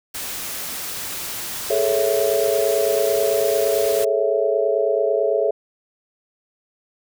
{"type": "noise", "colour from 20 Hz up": "white", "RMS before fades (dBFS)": -29, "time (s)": [0.14, 4.05], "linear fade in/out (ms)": 10}
{"type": "chord", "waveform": "sine", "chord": "A major seventh", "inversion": "third", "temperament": "equal with one note detuned", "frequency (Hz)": [415.3, 444.3, 554.4, 659.3], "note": ["G#4", "A4", "C#5", "E5"], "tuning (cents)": [0, 17, 0, 0], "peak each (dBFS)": -22, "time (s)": [1.7, 5.51], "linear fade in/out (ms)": 5}
{"effects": []}